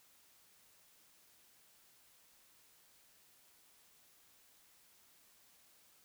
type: silence
effects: white hiss -67 dBFS RMS until 6.04 s